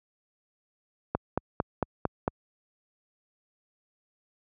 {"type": "click train", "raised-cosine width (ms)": 1, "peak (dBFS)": -11, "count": 6, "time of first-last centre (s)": [1.15, 2.279], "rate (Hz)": 4.43, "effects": ["high-pass 60 Hz 12 dB/octave"]}